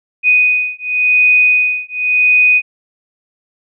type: beating tone pair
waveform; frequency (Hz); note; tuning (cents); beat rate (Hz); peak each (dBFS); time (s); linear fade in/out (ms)
sine; 2489 / 2489.91; D#7 / D#7; 0 / +1; 0.91; -12; 0.23-2.62; 50
effects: none